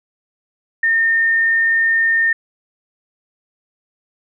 sine tone, 1821 Hz, A#6, 41 cents flat, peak -12 dBFS, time 0.83-2.33 s, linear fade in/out 5 ms, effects none

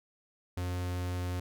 45% pulse tone, 89.7 Hz, F2, 47 cents sharp, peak -32 dBFS, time 0.57-1.4 s, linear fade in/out 5 ms, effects none

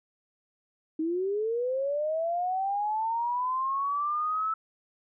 sine linear sweep, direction up, 309.6 to 1315 Hz, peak -26 dBFS, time 0.99-4.54 s, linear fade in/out 5 ms, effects none

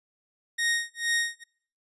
sawtooth tone with tremolo, 1864.7 Hz, A#6, in tune, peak -19 dBFS, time 0.58-1.44 s, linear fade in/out 10 ms, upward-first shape sine, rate 2.2 Hz, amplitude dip 100%, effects noise-tail reverb RT60 0.6 s tail -24 dB re dry + resampled to 24000 Hz

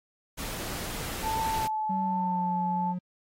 pink noise, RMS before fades -36 dBFS, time 0.37-1.68 s, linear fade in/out 20 ms
sine tone with vibrato, 876 Hz, A5, 8 cents flat, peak -27 dBFS, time 1.22-2.95 s, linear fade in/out 50 ms, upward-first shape sine, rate 1.2 Hz, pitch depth 24 cents each way
triangle tone with pitch glide, 190.3 to 180.24 Hz, F#3 to F#3, +49 to -45 cents, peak -28 dBFS, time 1.89-2.99 s, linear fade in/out 10 ms, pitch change -94 cents, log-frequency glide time 2.04-2.39 s
effects AAC 48 kbps

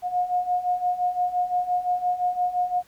sine beating tone pair, 716 / 721.8 Hz, F5 / F#5, +43 / -43 cents, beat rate 5.8 Hz, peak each -27 / -23 dBFS, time 0.02-2.83 s, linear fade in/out 50 ms, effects pink hiss -57 dBFS RMS until 2.87 s

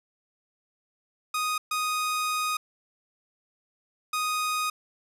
sawtooth tone bursts at uneven times, 1244.5 Hz, D#6, in tune, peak -22 dBFS, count 3, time 1.34-1.58 / 1.71-2.57 / 4.13-4.7 s, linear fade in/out 5 ms, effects resampled to 32000 Hz + 10-bit

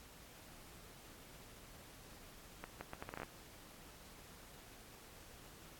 accelerating click train, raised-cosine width 0.5 ms, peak -29 dBFS, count 10, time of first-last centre 2.64-3.233 s, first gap 170 ms, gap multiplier 0.73, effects pink hiss -58 dBFS RMS until 5.79 s + AAC 64 kbps

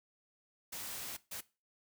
white noise bursts at uneven times, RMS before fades -43 dBFS, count 2, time 0.72-1.17 / 1.31-1.41 s, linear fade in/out 10 ms, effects noise-tail reverb RT60 0.3 s tail -19 dB re dry

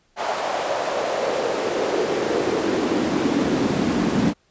brown noise with high-pass filter sweep, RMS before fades -22 dBFS, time 0.16-4.34 s, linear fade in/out 50 ms, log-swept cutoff 740 to 210 Hz, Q 2.7, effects pink hiss -63 dBFS RMS until 4.5 s + resampled to 16000 Hz

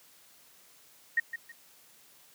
sine tone with echo, 1864.7 Hz, A#6, in tune, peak -22 dBFS, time 1.17-1.2 s, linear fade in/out 5 ms, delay 160 ms, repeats 2, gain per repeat -11 dB, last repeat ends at 1.52 s, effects white hiss -59 dBFS RMS until 2.34 s + high-pass 100 Hz 12 dB/octave

